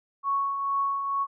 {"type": "tone with tremolo", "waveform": "sine", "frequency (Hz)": 1108.7, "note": "C#6", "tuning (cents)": 0, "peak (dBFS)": -22, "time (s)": [0.23, 1.27], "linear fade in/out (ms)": 50, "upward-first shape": "triangle", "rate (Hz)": 2.2, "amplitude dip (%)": 50, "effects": []}